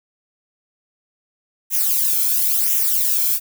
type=noise with flanger; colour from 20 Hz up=violet; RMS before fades=-18 dBFS; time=1.7-3.4 s; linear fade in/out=50 ms; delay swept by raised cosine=0.22 to 1.08 ms; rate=0.96 Hz; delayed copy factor=-0.7; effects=none